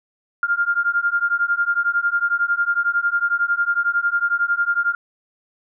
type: beating tone pair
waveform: sine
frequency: 1397 / 1408 Hz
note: F6 / F6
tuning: 0 / +14 cents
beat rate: 11 Hz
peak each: -20 dBFS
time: 0.43-4.95 s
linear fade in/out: 2 ms
effects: none